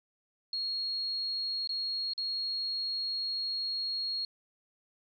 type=tone with dropouts; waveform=sine; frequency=4293 Hz; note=C8; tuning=44 cents sharp; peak=-31 dBFS; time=0.53-4.25 s; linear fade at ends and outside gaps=2 ms; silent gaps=1.674-1.692 / 2.135-2.178 s; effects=none